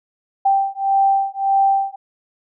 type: beating tone pair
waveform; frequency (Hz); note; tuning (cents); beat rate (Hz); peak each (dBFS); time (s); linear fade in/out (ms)
sine; 783 / 784.7; G5 / G5; -2 / +2; 1.7; -17; 0.45-1.96; 10
effects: none